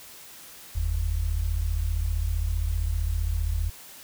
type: tone pair together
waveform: sine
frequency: 45.12 / 80.4 Hz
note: F#1 / E2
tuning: -43 / -43 cents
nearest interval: minor seventh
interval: 1000 cents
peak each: -26 dBFS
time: 0.75-3.7 s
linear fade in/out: 10 ms
effects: white hiss -46 dBFS RMS until 4.03 s